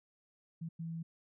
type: tone bursts at uneven times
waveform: sine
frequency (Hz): 164.81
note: E3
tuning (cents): 0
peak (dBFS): -38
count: 2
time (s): 0.61-0.69 / 0.79-1.03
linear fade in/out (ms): 10
effects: none